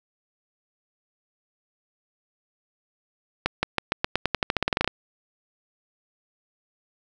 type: accelerating click train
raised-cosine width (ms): 0.3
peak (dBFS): -5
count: 18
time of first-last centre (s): 3.46-4.876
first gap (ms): 170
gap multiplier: 0.9
effects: none